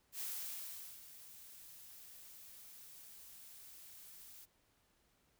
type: noise with ADSR envelope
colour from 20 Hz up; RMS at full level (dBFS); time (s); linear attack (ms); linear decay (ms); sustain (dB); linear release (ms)
blue; -42; 0.12-4.46; 84; 800; -14; 24
effects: pink hiss -75 dBFS RMS until 5.39 s